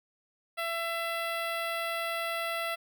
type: tone with notch filter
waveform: 10% pulse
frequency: 670 Hz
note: E5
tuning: 28 cents sharp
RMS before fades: -33 dBFS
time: 0.57-2.76 s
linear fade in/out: 20 ms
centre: 6700 Hz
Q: 0.52
effects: none